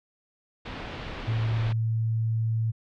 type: low-pass noise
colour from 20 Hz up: pink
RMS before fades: -37 dBFS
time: 0.65-1.73 s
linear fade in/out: 10 ms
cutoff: 3700 Hz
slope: 24 dB/octave
type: tone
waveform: sine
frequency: 112.5 Hz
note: A2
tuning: 39 cents sharp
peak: -23 dBFS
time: 1.27-2.72 s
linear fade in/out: 20 ms
effects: none